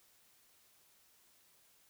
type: silence
effects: white hiss -68 dBFS RMS until 1.89 s